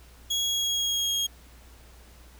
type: tone with pitch glide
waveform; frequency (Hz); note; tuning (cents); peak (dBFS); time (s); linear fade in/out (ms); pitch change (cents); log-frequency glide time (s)
30% pulse; 3322 to 3265; G#7 to G#7; 0 to -30; -22; 0.3-1.27; 10; -30; 0.45-1.14
effects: added 60 Hz sine -50 dBFS peak until 2.39 s + pink hiss -55 dBFS RMS until 2.39 s